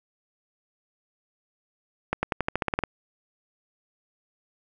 accelerating click train, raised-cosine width 0.5 ms, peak -9 dBFS, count 11, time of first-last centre 2.13-2.837 s, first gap 100 ms, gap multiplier 0.92, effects none

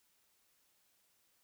silence, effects white hiss -74 dBFS RMS until 1.43 s

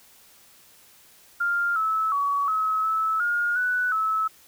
sine tone with pitch steps, 1399 / 1303 / 1130 / 1285 / 1305 / 1424 / 1485 / 1300 Hz, F6 / E6 / C#6 / E6 / E6 / F6 / F#6 / E6, +3 / -20 / +33 / -45 / -18 / +33 / +6 / -24 cents, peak -21 dBFS, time 1.4-4.28 s, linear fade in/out 10 ms, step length 360 ms, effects white hiss -54 dBFS RMS until 4.47 s

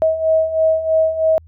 sine beating tone pair, 637 / 640.1 Hz, D#5 / D#5, +41 / +49 cents, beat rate 3.1 Hz, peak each -19 / -14 dBFS, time 0.02-1.38 s, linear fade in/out 0 ms, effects added 81 Hz sine -41 dBFS peak until 1.47 s

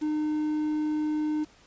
triangle tone with quantisation, 304.7 Hz, D#4, 36 cents flat, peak -23 dBFS, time 0.01-1.45 s, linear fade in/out 20 ms, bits 8, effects pink hiss -57 dBFS RMS until 1.66 s + resampled to 16000 Hz

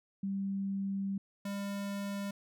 sine / square tone pair in turn, 196 / 200.2 Hz, G3 / G3, 0 / +37 cents, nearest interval unison, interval 37 cents, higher second, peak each -32 / -36 dBFS, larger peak first, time 0.23-1.18 / 1.45-2.31 s, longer first, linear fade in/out 5 ms, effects none

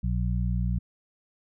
harmonic tone, 60.2 Hz, B1, 44 cents flat, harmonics 1 / 2 / 3, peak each -26 / -29 / -31 dBFS, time 0.03-0.79 s, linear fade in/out 10 ms, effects none

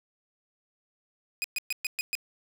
sawtooth tone bursts, 2489 Hz, D#7, in tune, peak -24 dBFS, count 6, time 1.42-2.152 s, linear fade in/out 0 ms, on 22 ms, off 120 ms, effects none

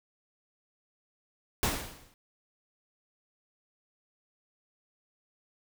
pink noise with exponential decay, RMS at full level -25 dBFS, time 1.63-2.14 s, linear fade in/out 1 ms, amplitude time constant 110 ms, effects none

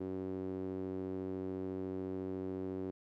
sawtooth tone with band-pass filter, 94 Hz, F#2, 28 cents sharp, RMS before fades -40 dBFS, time 0-2.91 s, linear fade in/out 10 ms, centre 340 Hz, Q 3.3, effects none

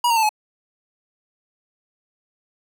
square tone with pitch steps, 962 / 923.9 / 887.3 / 852.1 Hz, B5 / A#5 / A5 / G#5, -46 / -16 / +14 / +44 cents, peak -16 dBFS, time 0.04-0.292 s, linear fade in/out 5 ms, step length 63 ms, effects none

